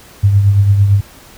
sine tone with tremolo, 100.1 Hz, G2, 37 cents sharp, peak -4 dBFS, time 0.23-1.01 s, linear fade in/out 10 ms, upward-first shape triangle, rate 8.9 Hz, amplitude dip 55%, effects pink hiss -40 dBFS RMS until 1.37 s

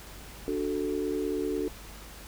sine chord, D major, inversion none, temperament equal, 293.7 / 370 / 440 Hz, D4 / F#4 / A4, 0 / 0 / 0 cents, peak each -32 dBFS, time 0.48-1.68 s, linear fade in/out 0 ms, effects added 50 Hz sine -47 dBFS peak until 2.27 s + pink hiss -47 dBFS RMS until 2.27 s

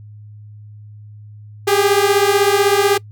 sawtooth beating tone pair, 394.6 / 410.6 Hz, G4 / G#4, +11 / -20 cents, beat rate 16 Hz, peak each -11 dBFS, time 1.67-2.98 s, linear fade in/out 10 ms, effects noise-tail reverb RT60 0.1 s tail -24 dB re dry + added 105 Hz sine -35 dBFS peak until 3.11 s

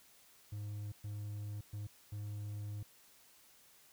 triangle tone bursts at uneven times, 103.83 Hz, G#2, in tune, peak -38 dBFS, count 4, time 0.52-0.92 / 1.04-1.61 / 1.73-1.87 / 2.12-2.83 s, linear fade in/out 5 ms, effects white hiss -64 dBFS RMS until 3.92 s

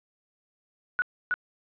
sine tone with echo, 1470 Hz, F#6, 12 cents flat, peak -21 dBFS, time 0.99-1.02 s, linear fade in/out 0 ms, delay 320 ms, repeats 1, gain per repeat -2 dB, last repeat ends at 1.34 s, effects resampled to 8000 Hz + 9-bit

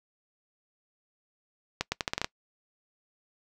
accelerating click train, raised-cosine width 0.2 ms, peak -10 dBFS, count 8, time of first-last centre 1.81-2.245 s, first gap 110 ms, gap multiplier 0.8, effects noise-tail reverb RT60 0.1 s tail -23 dB re dry

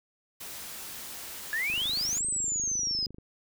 white noise, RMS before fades -41 dBFS, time 0.4-2.19 s, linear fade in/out 10 ms
sine exponential two-way sweep, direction up then down, 1681 to 8372 to 4951 Hz, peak -27 dBFS, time 1.53-3.06 s, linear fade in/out 0 ms, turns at 2.26 s
click train, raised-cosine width 3 ms, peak -33 dBFS, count 39, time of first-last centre 1.7-3.184 s, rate 25.6 Hz
effects none

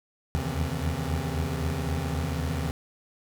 25% pulse tone cluster, 76.2 / 80.1 / 83.8 / 133.3 Hz, D#2 / E2 / E2 / C3, -36 / -49 / +29 / +33 cents, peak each -29 dBFS, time 0.35-2.71 s, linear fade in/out 0 ms, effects none

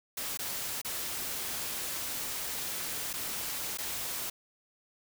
white noise with dropouts, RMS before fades -36 dBFS, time 0.17-4.3 s, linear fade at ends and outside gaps 5 ms, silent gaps 0.374-0.39 / 0.816-0.847 / 3.131-3.136 / 3.774-3.784 s, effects none

